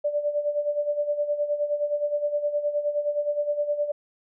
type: tone with tremolo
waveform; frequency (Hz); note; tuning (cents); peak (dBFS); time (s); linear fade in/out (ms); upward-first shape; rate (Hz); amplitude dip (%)
sine; 587.3; D5; 0; -20; 0.04-3.92; 10; sine; 9.6; 70
effects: none